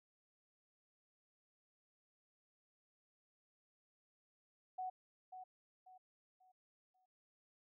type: tone with echo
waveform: sine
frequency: 743 Hz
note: F#5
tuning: 7 cents sharp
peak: -40 dBFS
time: 4.78-4.9 s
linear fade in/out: 10 ms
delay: 540 ms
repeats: 4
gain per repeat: -9 dB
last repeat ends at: 7.06 s
effects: none

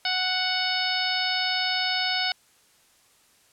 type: harmonic tone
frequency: 740 Hz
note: F#5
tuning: in tune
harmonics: 1 / 2 / 3 / 4 / 5 / 6 / 7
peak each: -31 / -31 / -31 / -31 / -31 / -31 / -31 dBFS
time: 0.05-2.32 s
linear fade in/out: 2 ms
effects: white hiss -60 dBFS RMS until 3.52 s + low-pass 11000 Hz 12 dB/octave

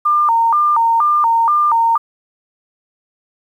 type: tone with vibrato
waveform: sine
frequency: 1049 Hz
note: C6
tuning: 4 cents sharp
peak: -10 dBFS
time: 0.05-1.98 s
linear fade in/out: 10 ms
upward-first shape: square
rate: 2.1 Hz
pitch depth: 230 cents each way
effects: 8-bit

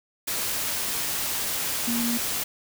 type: tone in noise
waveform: sine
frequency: 235.7 Hz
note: A#3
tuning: 19 cents sharp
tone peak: -25 dBFS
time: 1.87-2.18 s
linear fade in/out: 10 ms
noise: white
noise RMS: -28 dBFS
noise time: 0.27-2.44 s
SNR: 0 dB
effects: none

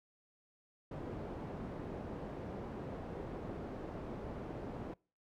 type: low-pass noise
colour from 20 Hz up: white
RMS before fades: -44 dBFS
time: 0.91-4.94 s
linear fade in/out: 5 ms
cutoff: 470 Hz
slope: 12 dB/octave
effects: noise-tail reverb RT60 0.4 s tail -26 dB re dry

